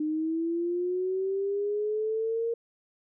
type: linear sweep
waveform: sine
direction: up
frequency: 303.2 to 466.2 Hz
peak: -26 dBFS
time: 0-2.54 s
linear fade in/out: 5 ms
effects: none